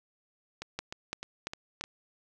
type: two click trains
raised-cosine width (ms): 0.2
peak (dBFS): -21 / -17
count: 5 / 4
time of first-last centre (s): 0.62-1.84 / 0.79-1.81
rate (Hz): 3.28 / 2.94
effects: none